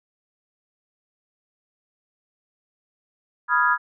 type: chord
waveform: sine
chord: F half-diminished seventh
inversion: second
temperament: equal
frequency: 987.8 / 1244.5 / 1396.9 / 1661.2 Hz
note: Cb6 / Eb6 / F6 / Ab6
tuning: 0 / 0 / 0 / 0 cents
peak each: -22 dBFS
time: 3.48-3.78 s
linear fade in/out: 50 ms
effects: none